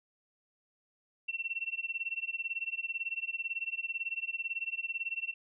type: tone with tremolo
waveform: sine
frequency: 2709 Hz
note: E7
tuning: 47 cents sharp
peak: -30 dBFS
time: 1.28-5.34 s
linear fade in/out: 10 ms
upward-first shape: sine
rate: 18 Hz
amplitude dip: 95%
effects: none